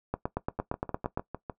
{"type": "two click trains", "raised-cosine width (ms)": 1, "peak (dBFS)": [-21, -15], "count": [7, 10], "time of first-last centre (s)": [[0.59, 1.498], [0.14, 1.174]], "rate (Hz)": [6.61, 8.7], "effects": ["noise-tail reverb RT60 0.1 s tail -17 dB re dry"]}